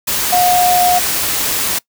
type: tone in noise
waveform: sine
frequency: 719 Hz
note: F#5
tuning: 50 cents flat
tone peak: -10 dBFS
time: 0.32-0.99 s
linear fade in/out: 10 ms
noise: white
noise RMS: -17 dBFS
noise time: 0.07-1.79 s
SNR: +4 dB
effects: noise-tail reverb RT60 0.1 s tail -23 dB re dry